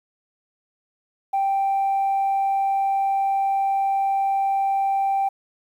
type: tone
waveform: sine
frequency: 784 Hz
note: G5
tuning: in tune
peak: -17 dBFS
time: 1.33-5.29 s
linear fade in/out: 10 ms
effects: tanh soft clip ceiling -16 dBFS + 9-bit